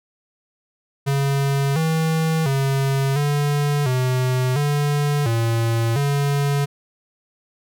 square tone with pitch steps, 138.9 / 160.6 / 136.4 / 145.3 / 127.7 / 145.6 / 114.9 / 141.9 Hz, C#3 / E3 / C#3 / D3 / C3 / D3 / A#2 / C#3, +4 / -45 / -28 / -18 / -42 / -15 / -25 / +41 cents, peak -18 dBFS, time 1.06-6.66 s, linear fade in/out 20 ms, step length 700 ms, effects none

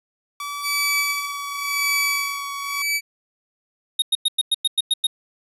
sawtooth tone with pitch glide, 1150 to 1125.7 Hz, D6 to C#6, -37 to +26 cents, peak -24 dBFS, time 0.4-2.82 s, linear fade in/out 2 ms, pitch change -37 cents, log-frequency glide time 0.83-2.06 s
sawtooth tone with tremolo, 2300 Hz, D7, 37 cents flat, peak -15 dBFS, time 0.61-3.01 s, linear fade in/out 50 ms, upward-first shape sine, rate 0.92 Hz, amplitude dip 95%
square tone bursts, 3729 Hz, A#7, in tune, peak -16 dBFS, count 9, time 3.99-5.069 s, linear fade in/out 5 ms, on 31 ms, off 100 ms
effects resampled to 32000 Hz

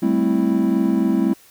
triangle chord, A minor seventh, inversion third, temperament equal, 196 / 220 / 261.6 / 329.6 Hz, G3 / A3 / C4 / E4, 0 / 0 / 0 / 0 cents, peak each -19 dBFS, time 0.02-1.34 s, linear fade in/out 10 ms, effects white hiss -50 dBFS RMS until 1.5 s

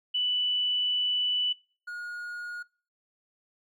sine / triangle tone pair in turn, 2974 / 1438.8 Hz, F#7 / F#6, +8 / -49 cents, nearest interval octave + minor second, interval 1257 cents, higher first, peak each -25 / -33 dBFS, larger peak first, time 0.14-1.53 / 1.87-2.63 s, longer first, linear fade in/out 10 ms, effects noise-tail reverb RT60 0.4 s tail -23 dB re dry

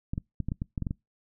clicks, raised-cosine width 5 ms, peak -18 dBFS, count 10, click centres 0.135 / 0.179 / 0.403 / 0.486 / 0.519 / 0.619 / 0.778 / 0.823 / 0.868 / 0.909 s, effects noise-tail reverb RT60 0.2 s tail -26 dB re dry

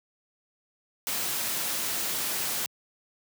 white noise, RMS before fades -30 dBFS, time 1.07-2.66 s, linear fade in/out 0 ms, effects high-pass 100 Hz 12 dB/octave

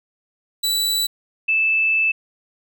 sawtooth / sine tone pair in turn, 3951 / 2631 Hz, B7 / E7, 0 / -4 cents, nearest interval perfect fifth, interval 704 cents, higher first, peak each -15 dBFS, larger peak neither, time 0.63-1.07 / 1.48-2.12 s, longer second, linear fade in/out 10 ms, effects none

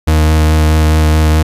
40% pulse tone with vibrato, 77.78 Hz, D#2, in tune, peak -6 dBFS, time 0.07-1.43 s, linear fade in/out 10 ms, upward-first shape sine, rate 4.7 Hz, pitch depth 13 cents each way, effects resampled to 32000 Hz

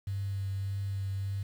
triangle tone with vibrato, 98 Hz, G2, in tune, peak -27 dBFS, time 0.07-1.43 s, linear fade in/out 5 ms, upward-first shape triangle, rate 1.7 Hz, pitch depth 18 cents each way, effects tanh soft clip ceiling -29 dBFS + 9-bit

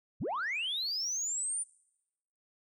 sine linear sweep, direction up, 51.91 to 9397 Hz, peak -30 dBFS, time 0.2-1.64 s, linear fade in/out 20 ms, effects noise-tail reverb RT60 0.9 s tail -25 dB re dry + tanh soft clip ceiling -29 dBFS

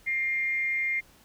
sine tone with amplitude modulation, 2112 Hz, C7, 16 cents sharp, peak -23 dBFS, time 0.06-1.01 s, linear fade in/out 20 ms, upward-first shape sine, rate 281 Hz, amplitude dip 45%, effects pink hiss -58 dBFS RMS until 1.24 s

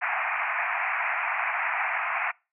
white band-pass noise, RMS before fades -28 dBFS, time 0.01-2.32 s, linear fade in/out 20 ms, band 670 to 2500 Hz, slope 96 dB/octave, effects noise-tail reverb RT60 0.3 s tail -26 dB re dry

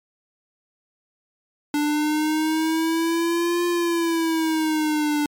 square exponential two-way sweep, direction up then down, 293.7 to 349.2 to 293.7 Hz, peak -20 dBFS, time 1.74-5.26 s, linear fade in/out 2 ms, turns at 3.66 s, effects MP3 96 kbps

